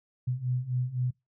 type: beating tone pair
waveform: sine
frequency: 123.47 / 127.37 Hz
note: B2 / C3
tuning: 0 / -46 cents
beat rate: 3.9 Hz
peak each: -32 / -29 dBFS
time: 0.27-1.11 s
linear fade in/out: 10 ms
effects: noise-tail reverb RT60 0.2 s tail -24 dB re dry